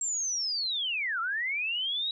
sine linear two-way sweep, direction down then up, 7550 to 1300 to 3880 Hz, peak -28 dBFS, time 0.01-2.11 s, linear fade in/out 2 ms, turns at 1.2 s, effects none

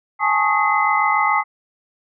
sine tone cluster, 829 / 876 / 1098 / 1258 / 2047 Hz, G#5 / A5 / C#6 / D#6 / C7, -3 / -8 / -17 / +19 / -38 cents, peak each -21 dBFS, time 0.19-1.44 s, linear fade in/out 50 ms, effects none

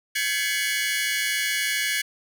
sawtooth tone cluster, 1585 / 1698 / 2037 / 2224 / 2926 Hz, G6 / G#6 / C7 / C#7 / F#7, +19 / +38 / -47 / +5 / -20 cents, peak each -30 / -24 / -30 / -24 / -28 dBFS, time 0.15-2.02 s, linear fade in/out 10 ms, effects none

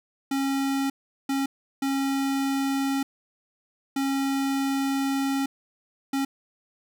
square tone bursts at uneven times, 272.9 Hz, C#4, 27 cents flat, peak -24 dBFS, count 5, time 0.31-0.9 / 1.29-1.46 / 1.82-3.03 / 3.96-5.46 / 6.13-6.25 s, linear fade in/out 5 ms, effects none

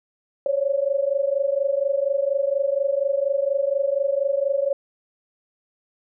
sine tone pair together, 544 / 568.2 Hz, C#5 / C#5, -33 / +43 cents, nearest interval minor second, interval 76 cents, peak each -22 dBFS, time 0.46-4.73 s, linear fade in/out 2 ms, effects none

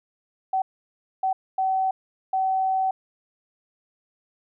sine tone bursts at uneven times, 761 Hz, F#5, 48 cents sharp, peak -20 dBFS, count 4, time 0.53-0.62 / 1.23-1.33 / 1.58-1.91 / 2.33-2.91 s, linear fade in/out 5 ms, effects none

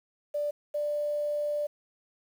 sine tone pair in turn, 587.3 / 590.1 Hz, D5 / D5, 0 / +8 cents, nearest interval unison, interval 8 cents, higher second, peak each -27 dBFS, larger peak neither, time 0.34-0.51 / 0.74-1.67 s, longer second, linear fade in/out 10 ms, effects 9-bit

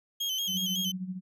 35% pulse tone with vibrato, 3157 Hz, G7, 12 cents sharp, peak -27 dBFS, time 0.2-0.92 s, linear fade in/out 10 ms, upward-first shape square, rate 5.4 Hz, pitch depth 55 cents each way
sine tone with tremolo, 185 Hz, F#3, in tune, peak -30 dBFS, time 0.47-1.21 s, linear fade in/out 50 ms, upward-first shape sine, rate 13 Hz, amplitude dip 70%
effects none

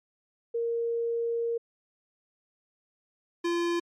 sine / square tone pair in turn, 465.6 / 343.5 Hz, A#4 / F4, -2 / -29 cents, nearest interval perfect fourth, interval 527 cents, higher first, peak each -26 dBFS, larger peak neither, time 0.54-1.58 / 3.44-3.8 s, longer first, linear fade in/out 10 ms, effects low-pass 6000 Hz 12 dB/octave + MP3 64 kbps

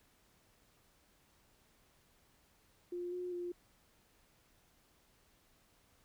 sine tone with pitch steps, 352.8 / 359.4 / 351.8 Hz, F4 / F4 / F4, +18 / +50 / +13 cents, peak -38 dBFS, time 2.92-3.52 s, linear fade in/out 5 ms, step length 200 ms, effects pink hiss -70 dBFS RMS until 6.04 s

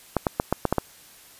clicks, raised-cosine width 1 ms, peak -6 dBFS, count 7, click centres 0.167 / 0.268 / 0.399 / 0.526 / 0.653 / 0.726 / 0.783 s, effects white hiss -50 dBFS RMS until 1.39 s + resampled to 32000 Hz

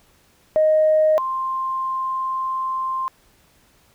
sine tone pair in turn, 622.3 / 1049.9 Hz, D#5 / C6, 0 / +6 cents, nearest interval major sixth, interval 906 cents, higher second, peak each -12 / -21 dBFS, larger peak first, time 0.56-1.18 / 1.18-3.08 s, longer second, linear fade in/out 0 ms, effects tanh soft clip ceiling -8 dBFS + pink hiss -57 dBFS RMS until 3.94 s

